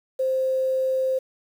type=tone with quantisation; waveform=sine; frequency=523.3 Hz; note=C5; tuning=in tune; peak=-20 dBFS; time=0.19-1.19 s; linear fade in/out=10 ms; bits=8; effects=none